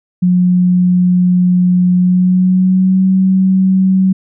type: tone with pitch glide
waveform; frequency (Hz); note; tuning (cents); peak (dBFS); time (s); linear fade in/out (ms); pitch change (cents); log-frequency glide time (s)
sine; 180.1 to 188.94; F#3 to F#3; -46 to +37; -7; 0.22-4.13; 10; +83; 1.95-3.05
effects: none